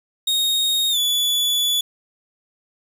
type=tone with pitch glide; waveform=40% pulse; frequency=3729 to 3439 Hz; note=A#7 to A7; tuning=0 to -40 cents; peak=-16 dBFS; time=0.27-1.81 s; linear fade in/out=5 ms; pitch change=-140 cents; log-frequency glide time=0.9-0.98 s; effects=7-bit